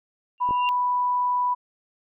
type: tone with exponential growth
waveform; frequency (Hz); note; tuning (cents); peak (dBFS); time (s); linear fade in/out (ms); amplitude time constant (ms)
sine; 2780; F7; -9; -24; 0.38-0.69; 0; 67
type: tone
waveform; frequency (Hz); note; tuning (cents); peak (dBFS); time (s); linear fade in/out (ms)
sine; 987.8; B5; 0; -20; 0.4-1.55; 20
type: clicks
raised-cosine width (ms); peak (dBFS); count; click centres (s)
2; -25 / -21; 2; 0.49 / 0.509
effects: none